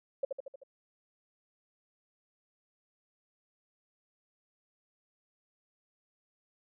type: tone with echo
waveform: sine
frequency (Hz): 545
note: C#5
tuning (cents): -29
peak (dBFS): -27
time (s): 0.23-0.25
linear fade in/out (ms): 5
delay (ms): 77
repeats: 5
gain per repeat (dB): -4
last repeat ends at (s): 0.635
effects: none